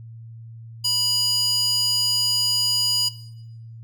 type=tone with high-pass filter; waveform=square; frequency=980 Hz; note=B5; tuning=14 cents flat; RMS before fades=-22 dBFS; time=0.84-3.09 s; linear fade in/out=10 ms; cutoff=4300 Hz; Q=5.1; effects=noise-tail reverb RT60 0.8 s tail -17 dB re dry + added 114 Hz sine -37 dBFS peak until 3.83 s